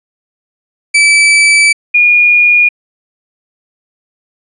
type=tone pair in turn; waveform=40% pulse / sine; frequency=2310 / 2435 Hz; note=D7 / D#7; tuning=-29 / -38 cents; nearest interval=minor second; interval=91 cents; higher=second; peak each=-4 dBFS; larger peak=neither; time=0.94-1.73 / 1.94-2.69 s; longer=first; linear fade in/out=10 ms; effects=resampled to 24000 Hz